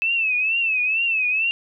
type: tone with vibrato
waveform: sine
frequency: 2612 Hz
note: E7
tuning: 17 cents flat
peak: -18 dBFS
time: 0.02-1.51 s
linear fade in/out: 0 ms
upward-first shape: triangle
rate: 2.2 Hz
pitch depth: 120 cents each way
effects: none